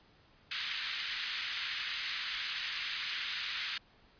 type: band-pass noise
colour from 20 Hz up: white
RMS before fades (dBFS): -38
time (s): 0.51-3.78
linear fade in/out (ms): 5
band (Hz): 1500 to 4200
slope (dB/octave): 24
effects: pink hiss -64 dBFS RMS until 4.19 s + resampled to 11025 Hz